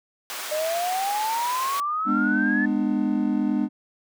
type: high-pass noise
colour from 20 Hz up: pink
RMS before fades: -33 dBFS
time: 0.3-1.8 s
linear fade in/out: 0 ms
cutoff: 830 Hz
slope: 12 dB/octave
type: exponential sweep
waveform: sine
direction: up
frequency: 602 to 1760 Hz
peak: -23 dBFS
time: 0.51-2.66 s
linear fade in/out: 10 ms
type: chord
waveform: triangle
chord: G# diminished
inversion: none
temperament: just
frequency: 207.7 / 249.2 / 299 Hz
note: G#3 / B3 / D4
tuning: 0 / +16 / +31 cents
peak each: -23 dBFS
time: 2.05-3.69 s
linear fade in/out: 50 ms
effects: none